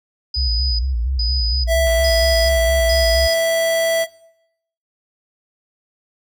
sine tone bursts, 4978 Hz, D#8, in tune, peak -20 dBFS, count 4, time 0.34-3.34 s, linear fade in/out 5 ms, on 450 ms, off 400 ms
sine tone with vibrato, 61.74 Hz, B1, in tune, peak -17 dBFS, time 0.36-3.28 s, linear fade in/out 20 ms, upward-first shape square, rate 4.3 Hz, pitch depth 120 cents each way
square tone, 659.3 Hz, E5, in tune, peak -15 dBFS, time 1.67-4.07 s, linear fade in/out 50 ms
click train, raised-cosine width 0.3 ms, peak -21 dBFS, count 220, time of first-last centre 1.87-4.038 s, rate 101 Hz
effects noise-tail reverb RT60 0.8 s tail -22 dB re dry

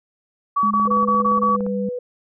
sine tone bursts, 1137 Hz, C#6, 44 cents sharp, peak -15 dBFS, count 6, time 0.56-1.565 s, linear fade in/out 10 ms, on 150 ms, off 21 ms
sine tone with pitch glide, 208.6 to 197.92 Hz, G#3 to G3, +8 to +17 cents, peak -22 dBFS, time 0.63-1.89 s, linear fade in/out 2 ms, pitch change -91 cents, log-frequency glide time 1.47-1.67 s
click train, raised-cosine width 1 ms, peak -20 dBFS, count 17, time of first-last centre 0.74-1.665 s, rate 17.3 Hz
sine tone, 493.9 Hz, B4, in tune, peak -24 dBFS, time 0.87-1.99 s, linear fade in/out 5 ms
effects none

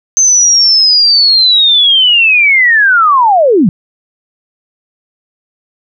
sine linear sweep, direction down, 6272 to 155.56 Hz, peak -4 dBFS, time 0.17-3.69 s, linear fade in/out 0 ms, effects none

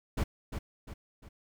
brown noise with echo, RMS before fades -29 dBFS, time 0.17-0.24 s, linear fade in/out 10 ms, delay 350 ms, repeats 3, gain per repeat -7 dB, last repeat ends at 1.29 s, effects none

